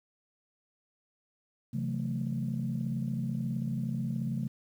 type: chord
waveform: sine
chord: F# half-diminished seventh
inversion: second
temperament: just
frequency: 133.2 / 166.5 / 185 / 222 Hz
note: C3 / E3 / F#3 / A3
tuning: +31 / +18 / 0 / +16 cents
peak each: -33 / -37 / -38 / -34 dBFS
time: 1.73-4.48 s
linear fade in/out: 10 ms
effects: tanh soft clip ceiling -22 dBFS + 10-bit